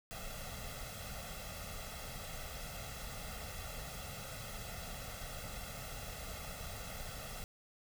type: noise with comb filter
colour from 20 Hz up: pink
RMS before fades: -45 dBFS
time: 0.11-7.44 s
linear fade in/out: 0 ms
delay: 1.5 ms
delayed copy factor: +0.8
effects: none